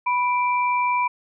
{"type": "tone pair together", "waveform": "sine", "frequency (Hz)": [987.8, 2349], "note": ["B5", "D7"], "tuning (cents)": [0, 0], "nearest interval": "octave + minor third", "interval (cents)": 1500, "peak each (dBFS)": [-19, -26], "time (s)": [0.06, 1.08], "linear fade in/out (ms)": 10, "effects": []}